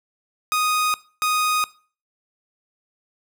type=tone pair in turn; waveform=sawtooth; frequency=1244 / 1244 Hz; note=D#6 / D#6; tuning=-1 / -1 cents; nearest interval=unison; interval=0 cents; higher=neither; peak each=-15 dBFS; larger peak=neither; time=0.52-0.94 / 1.22-1.64 s; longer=neither; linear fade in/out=0 ms; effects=noise-tail reverb RT60 0.4 s tail -20 dB re dry